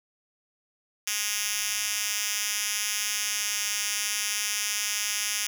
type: tone with high-pass filter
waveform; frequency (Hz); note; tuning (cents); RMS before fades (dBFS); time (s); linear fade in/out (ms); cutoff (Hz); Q
5% pulse; 207.7; G#3; 0; -29; 1.07-5.47; 5; 3900; 1
effects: none

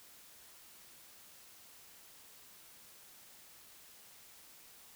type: silence
effects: white hiss -58 dBFS RMS until 4.95 s

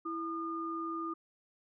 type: tone pair together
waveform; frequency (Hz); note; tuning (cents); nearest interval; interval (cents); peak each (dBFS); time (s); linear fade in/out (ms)
sine; 329.6 / 1216; E4 / D#6; 0 / -40; octave + major seventh; 2260; -38 / -37; 0.05-1.14; 10
effects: none

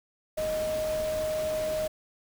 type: tone in noise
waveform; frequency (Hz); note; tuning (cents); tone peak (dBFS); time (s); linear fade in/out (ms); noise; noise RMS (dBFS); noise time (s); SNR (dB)
sine; 622.3; D#5; 0; -27; 0.37-1.88; 10; pink; -39; 0.37-1.88; +9
effects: none

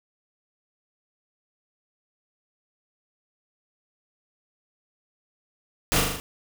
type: noise with echo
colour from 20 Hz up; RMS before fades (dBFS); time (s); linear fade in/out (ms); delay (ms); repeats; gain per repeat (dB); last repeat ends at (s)
pink; -22; 5.92-6; 0; 40; 5; -3; 6.2
effects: none

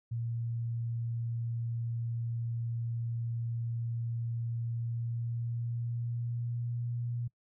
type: tone with pitch glide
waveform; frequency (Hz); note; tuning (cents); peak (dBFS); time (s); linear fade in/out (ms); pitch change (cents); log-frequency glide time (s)
sine; 116.6 to 119.6; A#2 to A#2; +1 to +45; -32; 0.11-7.28; 10; +44; 4.73-6.94
effects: noise-tail reverb RT60 0.1 s tail -23 dB re dry

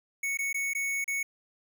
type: tone with dropouts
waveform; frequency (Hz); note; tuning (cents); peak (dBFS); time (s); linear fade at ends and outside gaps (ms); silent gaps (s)
square; 2217; C#7; 0; -29; 0.23-1.23; 5; 0.373-0.388 / 0.529-0.543 / 0.735-0.749 / 1.043-1.078
effects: none

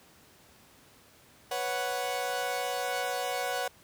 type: chord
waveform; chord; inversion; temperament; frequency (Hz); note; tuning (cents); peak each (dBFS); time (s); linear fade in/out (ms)
sawtooth; B suspended second; none; equal; 493.9 / 554.4 / 740; B4 / C#5 / F#5; 0 / 0 / 0; -32 / -32 / -29; 1.51-3.68; 5
effects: pink hiss -58 dBFS RMS until 3.83 s + high-pass 80 Hz 12 dB/octave

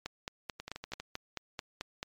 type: two click trains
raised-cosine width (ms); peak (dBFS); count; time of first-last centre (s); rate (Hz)
0.2; -23 / -19; 6 / 10; 0.6-1 / 0.06-2.029; 12.5 / 4.57
effects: MP3 96 kbps

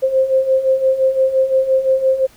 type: beating tone pair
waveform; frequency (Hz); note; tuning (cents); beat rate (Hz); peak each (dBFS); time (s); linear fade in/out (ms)
sine; 523.3 / 529.1; C5 / C5; 0 / +19; 5.8; -18 / -13; 0.02-2.27; 20
effects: pink hiss -48 dBFS RMS until 2.36 s

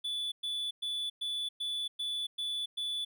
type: tone bursts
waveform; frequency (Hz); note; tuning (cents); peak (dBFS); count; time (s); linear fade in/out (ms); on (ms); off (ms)
triangle; 3463; A7; -28; -31; 8; 0.04-3.05; 10; 280; 110
effects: none

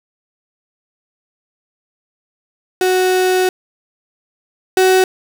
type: tone pair in turn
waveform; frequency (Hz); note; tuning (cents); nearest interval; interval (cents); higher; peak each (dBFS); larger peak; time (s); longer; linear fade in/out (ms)
35% pulse; 370 / 374.5; F#4 / F#4; 0 / +21; unison; 21; second; -10 / -7; second; 2.81-3.49 / 4.77-5.04; first; 2
effects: none

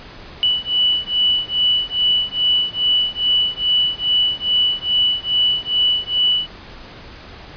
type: beating tone pair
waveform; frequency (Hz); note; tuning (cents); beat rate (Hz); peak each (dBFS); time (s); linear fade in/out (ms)
sine; 2960 / 2962.4; F#7 / F#7; 0 / +1; 2.4; -18 / -18; 0.43-6.47; 0
effects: pink hiss -38 dBFS RMS until 7.56 s + resampled to 11025 Hz

